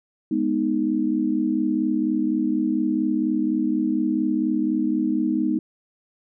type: chord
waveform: sine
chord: G# minor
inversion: none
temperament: equal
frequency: 207.7 / 246.9 / 311.1 Hz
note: G#3 / B3 / D#4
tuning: 0 / 0 / 0 cents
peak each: -26 / -24 / -22 dBFS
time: 0.31-5.59 s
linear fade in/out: 5 ms
effects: none